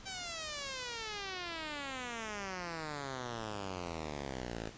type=exponential sweep; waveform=5% pulse; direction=down; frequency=784 to 53.1 Hz; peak=-28 dBFS; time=0.05-4.7 s; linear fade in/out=20 ms; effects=pink hiss -53 dBFS RMS until 4.77 s + resampled to 16000 Hz